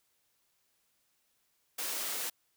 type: high-pass noise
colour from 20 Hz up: white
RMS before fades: -36 dBFS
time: 1.78-2.3 s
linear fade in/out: 10 ms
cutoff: 260 Hz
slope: 24 dB/octave
effects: white hiss -75 dBFS RMS until 2.56 s